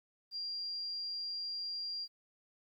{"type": "tone", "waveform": "sine", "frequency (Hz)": 4771, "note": "D8", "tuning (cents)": 26, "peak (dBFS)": -37, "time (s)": [0.31, 2.08], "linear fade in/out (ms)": 50, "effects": ["12-bit"]}